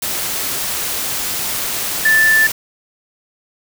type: tone in noise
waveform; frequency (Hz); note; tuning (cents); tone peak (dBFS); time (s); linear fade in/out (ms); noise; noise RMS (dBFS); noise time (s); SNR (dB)
sine; 1760; A6; 0; -9; 2.05-2.47; 5; white; -21; 0.02-2.52; +9
effects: none